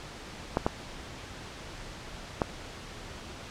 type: clicks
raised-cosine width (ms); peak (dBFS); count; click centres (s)
1; -10; 3; 0.571 / 0.665 / 2.418
effects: pink hiss -43 dBFS RMS until 3.5 s + low-pass 6000 Hz 12 dB/octave